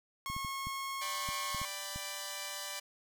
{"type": "tone", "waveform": "sawtooth", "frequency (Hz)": 1088, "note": "C#6", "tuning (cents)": -33, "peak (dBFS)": -33, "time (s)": [0.26, 1.65], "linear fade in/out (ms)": 0}
{"type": "clicks", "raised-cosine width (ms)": 5, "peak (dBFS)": -31, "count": 8, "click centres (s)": [0.3, 0.365, 0.448, 0.67, 1.289, 1.547, 1.616, 1.96]}
{"type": "chord", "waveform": "5% pulse", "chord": "G major", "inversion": "second", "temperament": "equal with one note detuned", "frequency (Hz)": [587.3, 784, 990.6], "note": ["D5", "G5", "B5"], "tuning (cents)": [0, 0, 5], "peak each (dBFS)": [-31, -34, -31], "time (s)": [1.01, 2.8], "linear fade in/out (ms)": 10}
{"effects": []}